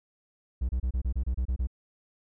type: tone bursts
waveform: triangle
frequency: 62.3 Hz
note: B1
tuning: 16 cents sharp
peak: -23 dBFS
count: 10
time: 0.61-1.672 s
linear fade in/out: 10 ms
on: 81 ms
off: 28 ms
effects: none